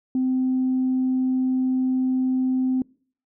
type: tone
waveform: sine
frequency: 258.1 Hz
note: C4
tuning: 23 cents flat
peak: -18 dBFS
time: 0.15-2.82 s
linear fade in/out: 2 ms
effects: noise-tail reverb RT60 0.5 s tail -25 dB re dry + tanh soft clip ceiling -15 dBFS